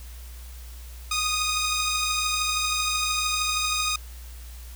10% pulse beating tone pair, 1239 / 1252 Hz, D#6 / D#6, -8 / +10 cents, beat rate 13 Hz, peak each -16 / -23 dBFS, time 1.11-3.96 s, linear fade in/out 5 ms, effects added 60 Hz sine -38 dBFS peak until 4.75 s + white hiss -49 dBFS RMS until 4.75 s

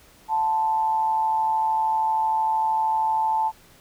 sine tone with amplitude modulation, 880 Hz, A5, in tune, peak -17 dBFS, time 0.28-3.52 s, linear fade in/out 50 ms, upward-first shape sine, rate 153 Hz, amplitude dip 50%, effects pink hiss -53 dBFS RMS until 3.8 s

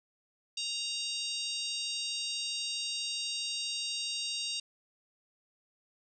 harmonic tone, 932.3 Hz, A#5, in tune, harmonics 3 / 4 / 5 / 6 / 7 / 8 / 9, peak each -39 / -38 / -39 / -43 / -46 / -49 / -45 dBFS, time 0.57-4.6 s, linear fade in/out 5 ms, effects none

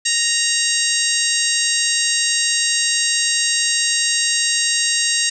harmonic tone with a mistuned harmonic, 932.3 Hz, A#5, in tune, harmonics 2 / 3 / 4 / 5 / 6 / 7 / 8 / 9, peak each -24 / -24 / -24 / -24 / -24 / -24 / -24 / -24 dBFS, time 0.05-5.3 s, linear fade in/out 10 ms, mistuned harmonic 4, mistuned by +34 cents, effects none

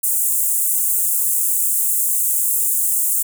pink high-pass noise, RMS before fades -18 dBFS, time 0.03-3.23 s, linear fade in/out 10 ms, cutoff 7700 Hz, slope 48 dB/octave, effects none

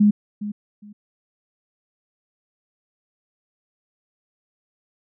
sine tone with echo, 207.7 Hz, G#3, in tune, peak -11 dBFS, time 0-0.11 s, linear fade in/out 10 ms, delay 410 ms, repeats 2, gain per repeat -14 dB, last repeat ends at 0.93 s, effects none

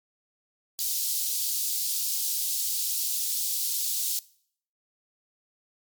white high-pass noise, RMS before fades -28 dBFS, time 0.79-4.19 s, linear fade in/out 0 ms, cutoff 3900 Hz, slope 24 dB/octave, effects noise-tail reverb RT60 0.6 s tail -21 dB re dry + MP3 96 kbps

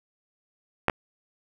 clicks, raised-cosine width 0.5 ms, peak -6 / -9 dBFS, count 2, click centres 0.883 / 0.898 s, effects 7-bit

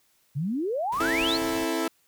sine exponential sweep, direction up, 129.9 to 4614 Hz, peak -25 dBFS, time 0.35-1.38 s, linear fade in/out 20 ms
pink noise, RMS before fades -41 dBFS, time 0.92-1.65 s, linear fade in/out 5 ms
sawtooth chord, A minor, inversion first, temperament equal with one note detuned, 264.7 / 329.6 / 440 Hz, C4 / E4 / A4, +20 / 0 / 0 cents, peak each -28 / -23 / -28 dBFS, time 1-1.88 s, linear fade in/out 5 ms
effects white hiss -66 dBFS RMS until 2.07 s

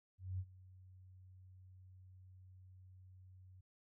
sine tone with ADSR envelope, 92.9 Hz, F#2, 7 cents sharp, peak -37 dBFS, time 0.18-3.61 s, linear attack 210 ms, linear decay 56 ms, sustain -20 dB, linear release 7 ms, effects none

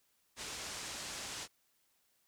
white low-pass noise, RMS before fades -44 dBFS, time 0.36-1.48 s, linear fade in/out 50 ms, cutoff 8000 Hz, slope 24 dB/octave, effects white hiss -75 dBFS RMS until 2.27 s

